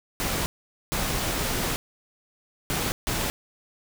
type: noise bursts at uneven times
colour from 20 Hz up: pink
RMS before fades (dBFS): -27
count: 4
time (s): 0.2-0.46 / 0.92-1.76 / 2.7-2.92 / 3.07-3.3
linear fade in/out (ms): 0
effects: none